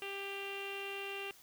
sawtooth tone with low-pass filter, 395.7 Hz, G4, 16 cents sharp, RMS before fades -42 dBFS, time 0.02-1.31 s, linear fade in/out 0 ms, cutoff 2800 Hz, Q 7.5, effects white hiss -60 dBFS RMS until 1.42 s

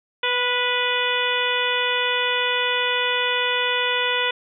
harmonic tone with a mistuned harmonic, 493.9 Hz, B4, in tune, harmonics 1 / 2 / 3 / 4 / 5 / 6 / 7, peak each -27 / -27 / -27 / -27 / -27 / -27 / -27 dBFS, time 0.23-4.31 s, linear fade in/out 5 ms, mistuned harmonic 3, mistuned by -20 cents, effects none

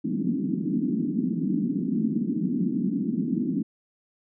pink band-pass noise, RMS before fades -26 dBFS, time 0.04-3.63 s, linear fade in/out 10 ms, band 180 to 300 Hz, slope 48 dB/octave, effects none

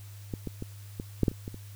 clicks, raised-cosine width 3 ms, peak -20 / -20 / -22 / -21 / -10 / -11 / -28 / -24 / -28 dBFS, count 9, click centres 0.338 / 0.473 / 0.624 / 0.999 / 1.233 / 1.282 / 1.315 / 1.479 / 1.544 s, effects added 101 Hz sine -43 dBFS peak until 1.75 s + white hiss -55 dBFS RMS until 1.75 s

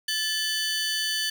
35% pulse tone cluster, 1743 / 3015 / 4542 Hz, A6 / F#7 / C#8, -17 / +32 / +41 cents, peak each -28 dBFS, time 0.08-1.3 s, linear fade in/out 5 ms, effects 9-bit

